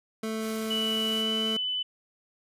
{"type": "tone", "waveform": "25% pulse", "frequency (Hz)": 220.4, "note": "A3", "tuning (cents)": 3, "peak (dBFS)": -26, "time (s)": [0.23, 1.57], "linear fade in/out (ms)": 5}
{"type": "noise", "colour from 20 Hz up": "white", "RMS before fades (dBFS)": -44, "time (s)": [0.39, 1.25], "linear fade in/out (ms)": 50}
{"type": "tone with pitch glide", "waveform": "sine", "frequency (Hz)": [2960, 3003], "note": ["F#7", "F#7"], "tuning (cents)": [0, 25], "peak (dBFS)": -27, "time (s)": [0.7, 1.83], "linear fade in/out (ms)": 10, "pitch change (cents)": 25, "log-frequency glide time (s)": [1.09, 1.39]}
{"effects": ["resampled to 32000 Hz"]}